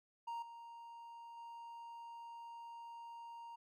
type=tone with level steps; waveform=triangle; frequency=932.3 Hz; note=A#5; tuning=in tune; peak=-39 / -49 / -47 dBFS; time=0.27-3.56 s; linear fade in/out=10 ms; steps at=0.42 / 1.37 s; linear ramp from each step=5 ms; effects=none